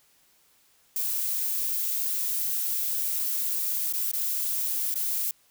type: noise with dropouts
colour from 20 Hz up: violet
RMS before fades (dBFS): -28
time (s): 0.96-5.31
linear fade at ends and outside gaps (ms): 2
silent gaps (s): 3.926-3.936 / 4.115-4.134 / 4.942-4.956
effects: white hiss -63 dBFS RMS until 5.5 s